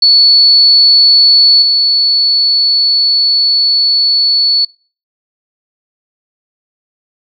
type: tone with level steps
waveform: sine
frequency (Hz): 4430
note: C#8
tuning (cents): -2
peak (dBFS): -3 / -7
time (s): 0.02-4.65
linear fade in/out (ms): 5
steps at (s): 1.62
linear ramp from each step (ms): 2
effects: noise-tail reverb RT60 0.4 s tail -25 dB re dry